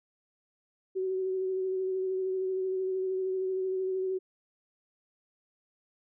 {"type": "tone with vibrato", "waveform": "sine", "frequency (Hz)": 376.4, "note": "F#4", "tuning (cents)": 30, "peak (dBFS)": -28, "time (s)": [0.95, 4.19], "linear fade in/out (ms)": 20, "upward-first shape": "sine", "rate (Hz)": 13, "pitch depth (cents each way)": 20, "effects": []}